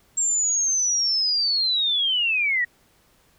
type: linear sweep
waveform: sine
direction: down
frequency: 7500 to 1869 Hz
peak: -19 dBFS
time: 0.17-2.65 s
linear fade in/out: 10 ms
effects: pink hiss -60 dBFS RMS until 3.38 s